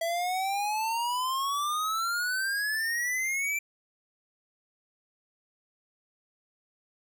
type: exponential sweep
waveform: square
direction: up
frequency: 659.3 to 2353 Hz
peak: -28 dBFS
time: 0.01-3.59 s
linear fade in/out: 5 ms
effects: none